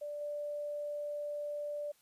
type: tone with level steps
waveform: sine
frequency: 587.3 Hz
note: D5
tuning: in tune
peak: -38 / -36 dBFS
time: 0.01-1.92 s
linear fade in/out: 10 ms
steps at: 0.21 s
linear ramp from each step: 2 ms
effects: white hiss -69 dBFS RMS until 2.01 s + resampled to 32000 Hz